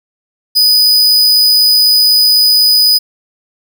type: tone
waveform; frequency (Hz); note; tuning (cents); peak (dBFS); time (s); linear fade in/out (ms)
45% pulse; 4978; D#8; 0; -5; 0.55-2.99; 20
effects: none